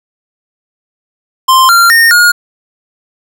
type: tone with pitch steps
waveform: square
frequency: 1047 / 1382 / 1838 / 1432 Hz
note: C6 / F6 / A#6 / F6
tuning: +1 / -19 / -25 / +43 cents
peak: -4 dBFS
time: 1.48-2.32 s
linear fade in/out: 10 ms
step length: 210 ms
effects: none